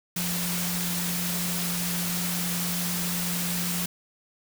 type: tone in noise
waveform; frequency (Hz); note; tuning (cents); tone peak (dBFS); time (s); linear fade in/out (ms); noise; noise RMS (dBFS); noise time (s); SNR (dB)
sine; 175.8; F3; +12; -30; 0.16-3.86; 5; white; -30; 0.16-3.86; -3
effects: none